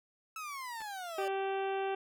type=exponential sweep; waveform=30% pulse; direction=down; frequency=1318.5 to 578 Hz; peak=-37 dBFS; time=0.36-1.28 s; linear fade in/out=2 ms
type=clicks; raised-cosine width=0.3 ms; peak=-34 dBFS; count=2; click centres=0.806 / 0.817 s
type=harmonic tone; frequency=388.7 Hz; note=G4; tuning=15 cents flat; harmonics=1 / 2 / 3 / 4 / 5 / 6 / 7 / 8 / 9; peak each=-34 / -36 / -47 / -45 / -53 / -51 / -48 / -54 / -58 dBFS; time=1.18-1.95 s; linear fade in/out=5 ms
effects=none